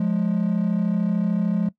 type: tone pair together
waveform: triangle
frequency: 176.59 / 210 Hz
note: F3 / G#3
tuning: +19 / +19 cents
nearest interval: minor third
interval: 300 cents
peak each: -19 dBFS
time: 0-1.69 s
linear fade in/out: 5 ms
effects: noise-tail reverb RT60 0.1 s tail -20 dB re dry + tanh soft clip ceiling -12 dBFS